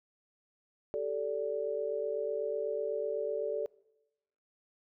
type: chord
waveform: sine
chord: G suspended second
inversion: none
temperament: equal with one note detuned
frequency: 392 / 440 / 580.6 Hz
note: G4 / A4 / D5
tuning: 0 / 0 / -20 cents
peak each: -39 / -34 / -35 dBFS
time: 0.94-3.66 s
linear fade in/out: 0 ms
effects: noise-tail reverb RT60 0.9 s tail -22 dB re dry